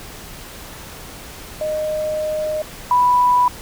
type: tone pair in turn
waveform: sine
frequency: 616 / 987 Hz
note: D#5 / B5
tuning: -17 / -1 cents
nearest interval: minor sixth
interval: 816 cents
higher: second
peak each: -19 / -11 dBFS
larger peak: second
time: 1.61-2.62 / 2.91-3.48 s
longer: first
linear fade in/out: 2 ms
effects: pink hiss -36 dBFS RMS until 3.61 s